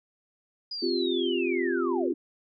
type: linear sweep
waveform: sine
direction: down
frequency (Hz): 4952 to 265.9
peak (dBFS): -32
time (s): 0.71-2.14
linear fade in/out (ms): 5
type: chord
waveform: sine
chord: C suspended fourth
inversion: none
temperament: equal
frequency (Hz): 261.6 / 349.2 / 392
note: C4 / F4 / G4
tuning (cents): 0 / 0 / 0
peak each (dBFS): -31 / -27 / -30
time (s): 0.82-2.13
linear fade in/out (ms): 10
effects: none